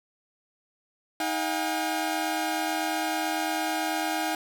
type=tone cluster; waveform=sawtooth; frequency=315.8 / 719 / 808 Hz; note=D#4 / F#5 / G#5; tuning=+26 / -50 / -48 cents; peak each=-27 dBFS; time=1.2-4.35 s; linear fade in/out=2 ms; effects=none